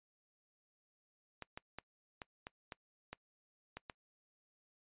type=clicks; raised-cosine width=0.3 ms; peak=-28 dBFS; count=9; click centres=1.423 / 1.575 / 1.786 / 2.218 / 2.469 / 2.722 / 3.13 / 3.77 / 3.898 s; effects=noise-tail reverb RT60 0.1 s tail -23 dB re dry + resampled to 8000 Hz